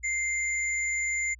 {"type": "tone pair together", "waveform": "sine", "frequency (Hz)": [2093, 7040], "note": ["C7", "A8"], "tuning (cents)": [0, 0], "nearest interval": "octave + major sixth", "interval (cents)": 2100, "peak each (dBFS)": [-27, -33], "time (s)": [0.03, 1.35], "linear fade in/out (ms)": 20, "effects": ["added 60 Hz sine -48 dBFS peak until 1.39 s"]}